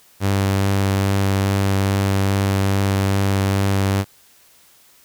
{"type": "tone with vibrato", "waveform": "sawtooth", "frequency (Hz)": 98, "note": "G2", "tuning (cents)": 0, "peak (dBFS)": -12, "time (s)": [0.2, 4.05], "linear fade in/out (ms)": 50, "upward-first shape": "sine", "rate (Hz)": 2.4, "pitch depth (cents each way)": 10, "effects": ["white hiss -52 dBFS RMS until 5.04 s"]}